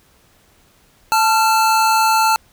square tone pair together, 880 / 1370.9 Hz, A5 / F6, 0 / -33 cents, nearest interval minor sixth, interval 767 cents, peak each -14 / -18 dBFS, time 1.12-2.36 s, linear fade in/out 0 ms, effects pink hiss -54 dBFS RMS until 2.52 s

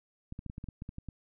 clicks, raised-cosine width 5 ms, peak -28 dBFS, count 11, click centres 0.324 / 0.391 / 0.463 / 0.499 / 0.581 / 0.641 / 0.687 / 0.821 / 0.891 / 0.984 / 1.087 s, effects none

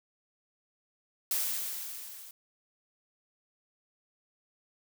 blue noise with level ramp, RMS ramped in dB -29 to -49 dBFS, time 1.31-2.31 s, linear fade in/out 2 ms, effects none

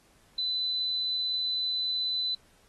sine tone, 4008 Hz, B7, 25 cents sharp, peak -27 dBFS, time 0.38-2.35 s, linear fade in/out 5 ms, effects pink hiss -63 dBFS RMS until 2.68 s + AAC 32 kbps

